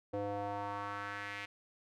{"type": "tone with band-pass filter sweep", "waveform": "square", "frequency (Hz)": 101.6, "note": "G#2", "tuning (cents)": -38, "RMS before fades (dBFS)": -40, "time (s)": [0.13, 1.46], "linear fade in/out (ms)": 10, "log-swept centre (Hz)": [500, 2300], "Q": 2.4, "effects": []}